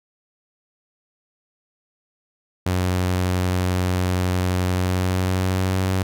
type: tone with pitch glide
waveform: sawtooth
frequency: 91.2 to 94.25 Hz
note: F#2 to F#2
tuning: -24 to +32 cents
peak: -15 dBFS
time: 2.66-6.03 s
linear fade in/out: 5 ms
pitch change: +56 cents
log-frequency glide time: 4.71-5.87 s
effects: none